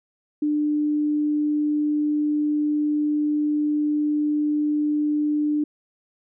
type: tone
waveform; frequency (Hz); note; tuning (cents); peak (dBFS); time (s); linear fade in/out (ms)
sine; 298.4; D4; +28; -19; 0.42-5.64; 5
effects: none